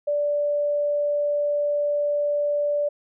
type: tone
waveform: sine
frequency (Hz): 584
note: D5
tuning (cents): -10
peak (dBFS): -20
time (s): 0.07-2.89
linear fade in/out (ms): 10
effects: none